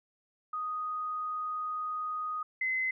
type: tone pair in turn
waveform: sine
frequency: 1244.5 / 2046 Hz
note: D#6 / C7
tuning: 0 / -39 cents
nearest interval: major sixth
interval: 861 cents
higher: second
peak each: -32 / -28 dBFS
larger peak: second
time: 0.53-2.43 / 2.61-2.91 s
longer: first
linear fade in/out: 5 ms
effects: none